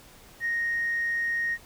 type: tone with tanh clipping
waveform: triangle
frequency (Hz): 1864.7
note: A#6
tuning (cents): 0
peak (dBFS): -25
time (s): 0.4-1.58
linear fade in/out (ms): 50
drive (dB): 4
effects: pink hiss -52 dBFS RMS until 1.65 s